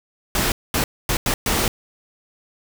pink noise bursts at uneven times, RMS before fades -20 dBFS, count 5, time 0.35-0.52 / 0.74-0.84 / 1.09-1.17 / 1.26-1.34 / 1.46-1.68 s, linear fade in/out 2 ms, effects none

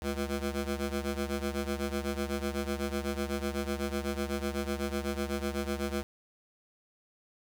15% pulse ring-modulated tone, 140 Hz, C#3, 18 cents sharp, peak -22 dBFS, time 0.02-6.03 s, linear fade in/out 0 ms, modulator 66 Hz, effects none

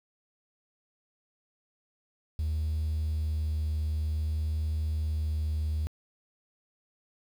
triangle tone with vibrato, 77.5 Hz, D#2, 6 cents flat, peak -24 dBFS, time 2.39-5.87 s, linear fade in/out 0 ms, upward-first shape sine, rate 0.54 Hz, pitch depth 8 cents each way, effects tanh soft clip ceiling -23 dBFS + 9-bit

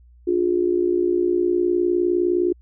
sine tone with amplitude modulation, 354.3 Hz, F4, 25 cents sharp, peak -13 dBFS, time 0.27-2.53 s, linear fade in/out 10 ms, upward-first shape sine, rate 59.7 Hz, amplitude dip 80%, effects added 60 Hz sine -47 dBFS peak until 2.61 s

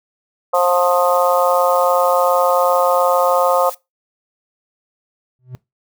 harmonic tone, 177.3 Hz, F3, 26 cents sharp, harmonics 3 / 4 / 5 / 6 / 7, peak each -15 / -19 / -21 / -20 / -20 dBFS, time 0.53-3.7 s, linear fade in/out 10 ms
blue noise, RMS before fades -32 dBFS, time 0.54-3.75 s, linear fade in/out 10 ms
triangle tone with exponential growth, 126.8 Hz, B2, 46 cents sharp, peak -22 dBFS, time 5.39-5.55 s, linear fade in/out 0 ms, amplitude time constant 33 ms
effects noise-tail reverb RT60 0.2 s tail -20 dB re dry

